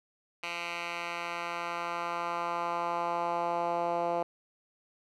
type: tone with band-pass filter sweep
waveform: 10% pulse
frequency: 171.6 Hz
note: F3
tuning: 30 cents flat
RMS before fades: -33 dBFS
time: 0.43-4.23 s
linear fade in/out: 5 ms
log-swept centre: 2400 to 650 Hz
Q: 1.7
effects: none